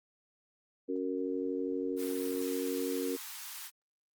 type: harmonic tone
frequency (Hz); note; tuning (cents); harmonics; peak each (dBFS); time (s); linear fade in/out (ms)
92.5; F#2; 0; 3 / 4 / 5; -35 / -37 / -36; 0.88-3.17; 20
type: high-pass noise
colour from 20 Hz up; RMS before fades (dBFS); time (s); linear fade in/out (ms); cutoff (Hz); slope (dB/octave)
white; -44; 1.96-3.71; 50; 830; 48
effects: Opus 32 kbps